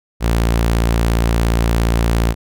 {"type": "tone", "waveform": "sawtooth", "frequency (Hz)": 57.2, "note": "A#1", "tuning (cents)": -32, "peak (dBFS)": -9, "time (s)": [0.2, 2.35], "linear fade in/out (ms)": 50, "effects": []}